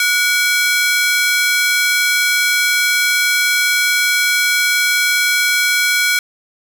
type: ring-modulated tone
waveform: sawtooth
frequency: 1864.7 Hz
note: A#6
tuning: in tune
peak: -6 dBFS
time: 0-6.19 s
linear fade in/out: 2 ms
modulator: 408 Hz
effects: 8-bit